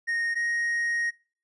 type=tone pair in turn; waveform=triangle; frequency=1857 / 1873.2 Hz; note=A#6 / A#6; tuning=-7 / +8 cents; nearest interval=unison; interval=15 cents; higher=second; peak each=-23 dBFS; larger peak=neither; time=0.07-0.35 / 0.35-1.11 s; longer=second; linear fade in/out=20 ms; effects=noise-tail reverb RT60 0.4 s tail -24 dB re dry + resampled to 24000 Hz